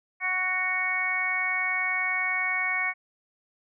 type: harmonic tone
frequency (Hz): 370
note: F#4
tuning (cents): 0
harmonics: 2 / 3 / 4 / 5 / 6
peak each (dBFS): -36 / -35 / -37 / -31 / -26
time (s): 0.2-2.94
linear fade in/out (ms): 50
effects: none